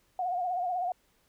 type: tone with vibrato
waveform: sine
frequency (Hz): 721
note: F#5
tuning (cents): -45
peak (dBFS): -28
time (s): 0.19-0.92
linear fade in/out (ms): 2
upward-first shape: triangle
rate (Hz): 16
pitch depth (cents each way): 82
effects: pink hiss -69 dBFS RMS until 1.28 s